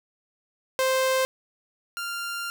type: tone pair in turn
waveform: sawtooth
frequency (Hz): 523 / 1392.6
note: C5 / F6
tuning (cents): -1 / -5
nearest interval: octave + perfect fourth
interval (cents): 1696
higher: second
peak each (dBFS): -17 / -26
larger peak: first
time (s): 0.79-1.25 / 1.97-2.5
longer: second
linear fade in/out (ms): 0
effects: none